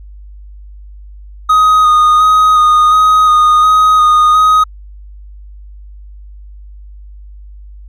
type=tone with vibrato; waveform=triangle; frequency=1244.5 Hz; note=D#6; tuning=in tune; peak=-3 dBFS; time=1.49-4.64 s; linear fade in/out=10 ms; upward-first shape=square; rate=1.4 Hz; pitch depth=16 cents each way; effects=added 50 Hz sine -30 dBFS peak until 7.88 s